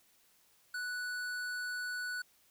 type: tone with tanh clipping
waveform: sine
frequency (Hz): 1480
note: F#6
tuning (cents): 0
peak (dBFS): -38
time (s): 0.74-2.22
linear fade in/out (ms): 5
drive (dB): 16
effects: white hiss -68 dBFS RMS until 2.5 s